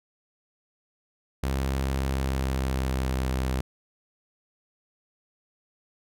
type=tone with pitch glide; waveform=sawtooth; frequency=67 to 64.83 Hz; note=C2 to C2; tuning=+42 to -15 cents; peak=-21 dBFS; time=1.43-3.61 s; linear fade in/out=5 ms; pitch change=-57 cents; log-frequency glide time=2.01-3.22 s; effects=none